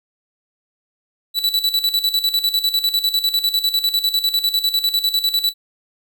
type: tone with tremolo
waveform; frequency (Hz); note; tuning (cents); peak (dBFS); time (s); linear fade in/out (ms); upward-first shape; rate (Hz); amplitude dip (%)
45% pulse; 3951; B7; 0; -14; 1.34-5.54; 50; square; 10; 70
effects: none